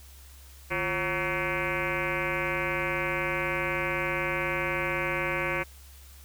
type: tone with frequency modulation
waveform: sine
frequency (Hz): 1323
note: E6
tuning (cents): +6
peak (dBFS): -26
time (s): 0.7-5.64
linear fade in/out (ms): 20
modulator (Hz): 195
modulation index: 5.9
effects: added 68 Hz sine -48 dBFS peak until 6.24 s + white hiss -54 dBFS RMS until 6.24 s